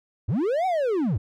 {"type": "linear two-way sweep", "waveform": "triangle", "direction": "up then down", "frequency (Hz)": [76.1, 771, 76.1], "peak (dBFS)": -19, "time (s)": [0.28, 1.18], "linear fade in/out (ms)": 10, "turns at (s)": 0.66, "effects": []}